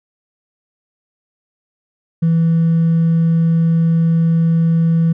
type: tone with hard clipping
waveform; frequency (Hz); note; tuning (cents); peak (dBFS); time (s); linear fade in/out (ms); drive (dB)
triangle; 165; E3; +2; -10; 2.22-5.13; 10; 2
effects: none